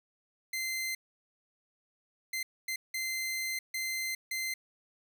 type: tone bursts at uneven times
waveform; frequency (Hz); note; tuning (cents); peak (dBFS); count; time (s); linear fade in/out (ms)
sawtooth; 2075; C7; -15; -29; 6; 0.53-0.95 / 2.33-2.43 / 2.68-2.76 / 2.94-3.59 / 3.74-4.15 / 4.31-4.54; 5
effects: none